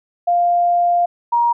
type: tone pair in turn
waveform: sine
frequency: 699 / 945.8 Hz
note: F5 / A#5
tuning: +1 / +25 cents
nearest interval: perfect fourth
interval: 524 cents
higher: second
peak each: -12 dBFS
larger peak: neither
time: 0.27-1.06 / 1.32-1.53 s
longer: first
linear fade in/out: 10 ms
effects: none